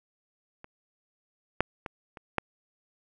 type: clicks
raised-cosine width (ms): 0.5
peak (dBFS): -29 / -7 / -20 / -28 / -10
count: 5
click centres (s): 0.644 / 1.606 / 1.862 / 2.172 / 2.383
effects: none